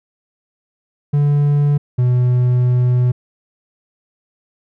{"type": "tone pair in turn", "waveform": "triangle", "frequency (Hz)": [145, 124.21], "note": ["D3", "B2"], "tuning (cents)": [-22, 10], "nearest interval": "minor third", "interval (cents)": 268, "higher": "first", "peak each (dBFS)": -9, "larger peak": "neither", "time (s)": [[1.13, 1.78], [1.98, 3.12]], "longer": "second", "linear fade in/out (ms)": 10, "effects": []}